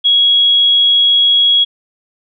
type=tone; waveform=sine; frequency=3322 Hz; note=G#7; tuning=in tune; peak=-7 dBFS; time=0.04-1.65 s; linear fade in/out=20 ms; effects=none